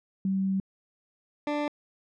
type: tone pair in turn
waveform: sine / 20% pulse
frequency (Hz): 192.3 / 294.5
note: G3 / D4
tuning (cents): -33 / +5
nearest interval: perfect fifth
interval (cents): 738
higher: second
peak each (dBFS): -24 / -22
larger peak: second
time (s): 0.25-0.6 / 1.47-1.68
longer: first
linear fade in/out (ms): 2
effects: low-pass 3000 Hz 12 dB/octave